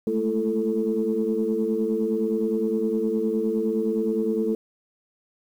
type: tone cluster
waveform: sine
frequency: 213.6 / 223.3 / 335.9 / 440.8 Hz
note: G#3 / A3 / E4 / A4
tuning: +49 / +26 / +33 / +3 cents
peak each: -28 / -27 / -28 / -24 dBFS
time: 0.07-4.55 s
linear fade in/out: 2 ms
effects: tanh soft clip ceiling -12 dBFS + 9-bit